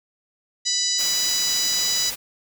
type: harmonic tone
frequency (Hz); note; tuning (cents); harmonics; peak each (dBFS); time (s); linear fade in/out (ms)
987.8; B5; 0; 2 / 3 / 4 / 5 / 6 / 7 / 8; -36 / -36 / -26 / -24 / -27 / -27 / -36; 0.65-2.11; 20
type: noise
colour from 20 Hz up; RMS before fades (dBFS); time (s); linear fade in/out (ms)
white; -31; 0.98-2.16; 20
effects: none